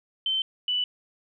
sine tone pair in turn, 3089 / 2973 Hz, G7 / F#7, -26 / +8 cents, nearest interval minor second, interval 66 cents, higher first, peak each -23 dBFS, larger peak neither, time 0.26-0.42 / 0.68-0.84 s, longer neither, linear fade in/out 2 ms, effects none

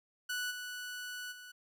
sawtooth tone with level steps, 1480 Hz, F#6, in tune, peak -31 / -37 / -45 dBFS, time 0.29-1.52 s, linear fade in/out 10 ms, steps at 0.5 / 1.31 s, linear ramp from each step 20 ms, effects none

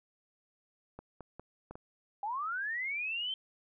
clicks, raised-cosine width 1 ms, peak -31 dBFS, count 5, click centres 0.99 / 1.207 / 1.396 / 1.71 / 1.755 s
sine linear sweep, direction up, 784 to 3136 Hz, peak -33 dBFS, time 2.23-3.34 s, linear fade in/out 2 ms
effects none

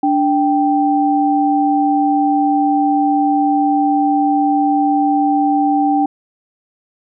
sine tone pair together, 292.3 / 783 Hz, D4 / G5, -8 / -2 cents, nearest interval octave + perfect fourth, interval 1706 cents, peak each -14 dBFS, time 0.03-6.06 s, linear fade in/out 5 ms, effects none

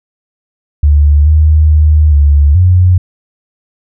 sine tone with pitch steps, 73.2 / 77.2 / 76.5 / 72.2 / 90.5 Hz, D2 / D#2 / D#2 / D2 / F#2, -5 / -13 / -29 / -29 / -38 cents, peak -3 dBFS, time 0.83-2.98 s, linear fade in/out 5 ms, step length 430 ms, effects none

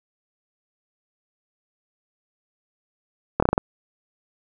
slowing click train, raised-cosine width 1 ms, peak -3 dBFS, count 6, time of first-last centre 3.4-3.579 s, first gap 25 ms, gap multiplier 1.18, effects none

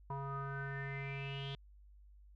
square tone with low-pass filter sweep, 138.1 Hz, C#3, 6 cents flat, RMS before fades -42 dBFS, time 0.1-1.55 s, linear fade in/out 2 ms, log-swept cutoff 1000 to 3400 Hz, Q 9.2, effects added 50 Hz sine -57 dBFS peak until 2.35 s

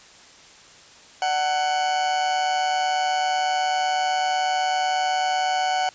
40% pulse tone with amplitude modulation, 746 Hz, F#5, 14 cents sharp, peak -17 dBFS, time 1.22-5.89 s, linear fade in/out 2 ms, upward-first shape sine, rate 150 Hz, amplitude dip 55%, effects white hiss -48 dBFS RMS until 5.94 s + resampled to 16000 Hz

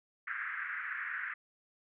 pink band-pass noise, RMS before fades -39 dBFS, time 0.27-1.34 s, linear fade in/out 5 ms, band 1400 to 2000 Hz, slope 48 dB/octave, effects none

